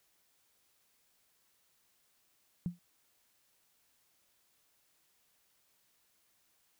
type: tone with exponential decay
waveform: sine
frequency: 174.61 Hz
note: F3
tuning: in tune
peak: -28 dBFS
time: 2.66-2.79 s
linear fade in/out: 0 ms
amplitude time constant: 27 ms
effects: white hiss -73 dBFS RMS until 6.79 s